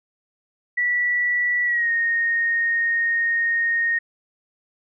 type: tone with pitch glide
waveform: sine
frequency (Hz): 1950 to 1855.5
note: B6 to A#6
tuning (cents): -23 to -9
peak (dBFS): -18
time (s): 0.77-3.99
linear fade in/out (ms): 10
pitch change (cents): -86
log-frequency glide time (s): 1.65-1.9
effects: none